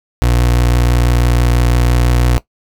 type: tone with vibrato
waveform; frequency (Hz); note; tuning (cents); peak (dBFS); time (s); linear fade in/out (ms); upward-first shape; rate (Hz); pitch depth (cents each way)
30% pulse; 60.2; B1; -44; -7; 0.22-2.38; 0; triangle; 6; 20
effects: noise-tail reverb RT60 0.1 s tail -17 dB re dry